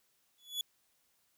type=tone with exponential growth; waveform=40% pulse; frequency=3412 Hz; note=G#7; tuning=46 cents sharp; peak=-29 dBFS; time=0.38-0.61 s; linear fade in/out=2 ms; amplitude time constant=50 ms; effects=white hiss -74 dBFS RMS until 1.37 s